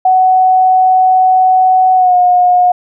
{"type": "tone with pitch glide", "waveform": "sine", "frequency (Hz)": [746, 720.2], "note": ["F#5", "F#5"], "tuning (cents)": [14, -47], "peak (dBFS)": -5, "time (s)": [0.05, 2.72], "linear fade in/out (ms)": 5, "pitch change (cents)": -61, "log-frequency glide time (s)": [1.95, 2.16], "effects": []}